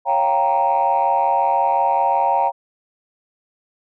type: chord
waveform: sine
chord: G half-diminished seventh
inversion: second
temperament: equal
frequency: 554.4 / 698.5 / 784 / 932.3 Hz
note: Db5 / F5 / G5 / Bb5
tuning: 0 / 0 / 0 / 0 cents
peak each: -23 / -21 / -18 / -17 dBFS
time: 0.05-2.52 s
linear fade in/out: 50 ms
effects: tanh soft clip ceiling -8 dBFS